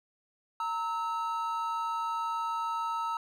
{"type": "tone pair together", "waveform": "triangle", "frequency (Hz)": [921.9, 1300], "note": ["A#5", "E6"], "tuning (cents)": [-19, -24], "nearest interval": "tritone", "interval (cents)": 595, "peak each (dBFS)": [-31, -31], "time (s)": [0.6, 3.17], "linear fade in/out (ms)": 2, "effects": []}